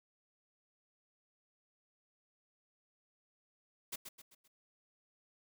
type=noise with echo; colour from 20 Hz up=white; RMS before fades=-41 dBFS; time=3.92-3.96 s; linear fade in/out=10 ms; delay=130 ms; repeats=4; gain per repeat=-7 dB; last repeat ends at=4.48 s; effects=none